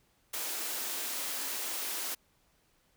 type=high-pass noise; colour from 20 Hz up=white; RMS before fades=-36 dBFS; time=0.33-2.15 s; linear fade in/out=10 ms; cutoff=240 Hz; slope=48 dB/octave; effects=pink hiss -70 dBFS RMS until 2.96 s